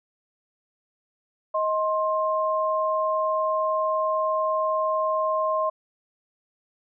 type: tone pair together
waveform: sine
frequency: 629.1 / 1058 Hz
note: D#5 / C6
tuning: +19 / +19 cents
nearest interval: major sixth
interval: 900 cents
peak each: -24 dBFS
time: 1.54-5.7 s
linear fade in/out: 10 ms
effects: none